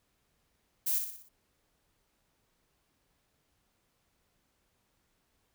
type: noise with echo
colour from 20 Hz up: violet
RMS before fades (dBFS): -30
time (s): 0.86-0.99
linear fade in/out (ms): 10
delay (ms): 60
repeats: 5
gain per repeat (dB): -6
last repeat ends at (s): 1.29
effects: pink hiss -75 dBFS RMS until 5.54 s